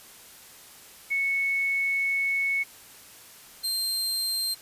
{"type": "tone pair in turn", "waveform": ["sine", "sawtooth"], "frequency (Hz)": [2208, 4168], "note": ["C#7", "C8"], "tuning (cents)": [-7, -7], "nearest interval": "major seventh", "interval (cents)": 1100, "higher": "second", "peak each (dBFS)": [-23, -23], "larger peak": "neither", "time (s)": [[1.1, 2.64], [3.63, 4.55]], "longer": "first", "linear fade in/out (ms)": 20, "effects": ["white hiss -49 dBFS RMS until 4.61 s", "resampled to 32000 Hz"]}